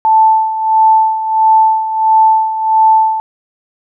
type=tone with tremolo; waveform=sine; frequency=880 Hz; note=A5; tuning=in tune; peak=-4 dBFS; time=0.05-3.2 s; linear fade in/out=0 ms; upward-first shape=sine; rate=1.5 Hz; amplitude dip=70%; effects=none